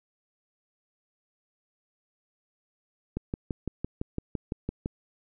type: click train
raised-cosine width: 3 ms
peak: -17 dBFS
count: 11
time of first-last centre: 3.17-4.859 s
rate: 5.92 Hz
effects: none